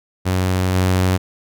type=tone with level steps; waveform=sawtooth; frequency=92.5 Hz; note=F#2; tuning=in tune; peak=-12 / -10 dBFS; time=0.25-1.18 s; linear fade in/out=20 ms; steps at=0.74 s; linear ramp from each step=20 ms; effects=none